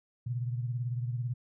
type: beating tone pair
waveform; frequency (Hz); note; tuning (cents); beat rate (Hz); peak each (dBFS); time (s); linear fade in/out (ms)
sine; 120 / 138; B2 / C#3; -49 / -7; 18; -31 / -39; 0.26-1.34; 10
effects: none